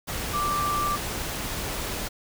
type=tone in noise; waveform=sine; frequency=1174.7 Hz; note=D6; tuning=in tune; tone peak=-24 dBFS; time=0.33-0.97 s; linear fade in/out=20 ms; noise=pink; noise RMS=-31 dBFS; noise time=0.07-2.09 s; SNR=+4 dB; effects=none